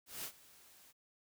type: noise with ADSR envelope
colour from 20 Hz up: white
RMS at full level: -42 dBFS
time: 0.06-0.93 s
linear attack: 180 ms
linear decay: 75 ms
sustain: -20 dB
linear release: 30 ms
effects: none